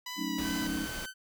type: tone with vibrato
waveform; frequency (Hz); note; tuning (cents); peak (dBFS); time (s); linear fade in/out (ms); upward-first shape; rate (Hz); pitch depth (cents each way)
10% pulse; 987.8; B5; 0; -29; 0.06-0.67; 5; sine; 2.5; 20
type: chord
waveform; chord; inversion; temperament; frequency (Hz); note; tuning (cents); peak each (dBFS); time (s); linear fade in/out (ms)
sine; D# half-diminished seventh; first; equal; 185 / 220 / 277.2 / 311.1; F#3 / A3 / C#4 / D#4; 0 / 0 / 0 / 0; -40 / -39 / -36 / -36; 0.16-0.88; 50
type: noise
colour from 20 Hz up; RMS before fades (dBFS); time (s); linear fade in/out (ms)
pink; -40; 0.38-1.06; 5
type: tone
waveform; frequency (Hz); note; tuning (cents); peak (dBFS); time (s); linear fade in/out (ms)
sawtooth; 1529; G6; -44; -36; 0.41-1.14; 50
effects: none